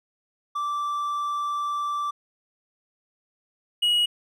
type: tone pair in turn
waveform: triangle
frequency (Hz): 1169 / 2903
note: D6 / F#7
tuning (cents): -8 / -34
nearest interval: octave + major third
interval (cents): 1574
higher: second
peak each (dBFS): -23 / -17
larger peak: second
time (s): 0.55-2.11 / 3.82-4.06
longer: first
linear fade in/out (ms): 10
effects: none

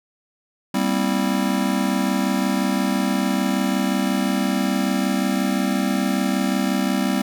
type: chord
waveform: square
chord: C dominant seventh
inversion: second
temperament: just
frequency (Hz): 196.22 / 235.5 / 261.6 / 327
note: G3 / Bb3 / C4 / E4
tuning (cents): +2 / +18 / 0 / -14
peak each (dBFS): -23 / -27 / -24 / -29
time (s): 0.74-7.22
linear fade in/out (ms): 5
effects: none

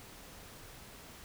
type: silence
effects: pink hiss -52 dBFS RMS until 1.24 s

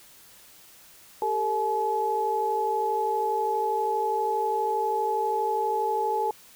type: tone cluster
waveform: sine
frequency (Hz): 399 / 451.4 / 854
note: G4 / A4 / G#5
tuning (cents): +31 / +44 / +48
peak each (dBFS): -31 / -29 / -25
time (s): 1.22-6.31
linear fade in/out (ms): 2
effects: white hiss -52 dBFS RMS until 6.55 s

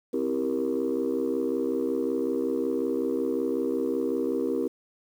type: chord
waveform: sine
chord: C dominant seventh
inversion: none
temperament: just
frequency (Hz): 261.6 / 327 / 392.4 / 470.9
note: C4 / E4 / G4 / Bb4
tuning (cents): 0 / -14 / +2 / +18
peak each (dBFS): -29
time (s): 0.13-4.68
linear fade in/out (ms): 10
effects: tanh soft clip ceiling -18 dBFS + 9-bit

